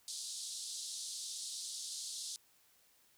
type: band-pass noise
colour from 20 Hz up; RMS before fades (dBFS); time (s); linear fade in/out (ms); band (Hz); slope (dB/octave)
pink; -44; 0.08-2.36; 0; 3700 to 10000; 48
effects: white hiss -69 dBFS RMS until 3.17 s